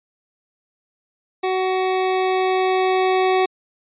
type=tone with level ramp; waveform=25% pulse; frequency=374.1 Hz; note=F#4; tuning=19 cents sharp; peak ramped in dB=-15 to -11 dBFS; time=1.43-3.46 s; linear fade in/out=10 ms; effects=resampled to 8000 Hz